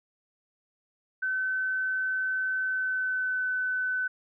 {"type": "tone with pitch glide", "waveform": "sine", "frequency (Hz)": [1524, 1509.1], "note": ["G6", "F#6"], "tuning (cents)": [-49, 34], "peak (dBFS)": -26, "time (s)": [1.22, 4.08], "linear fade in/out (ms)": 10, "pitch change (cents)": -17, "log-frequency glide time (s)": [2.63, 3.49], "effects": []}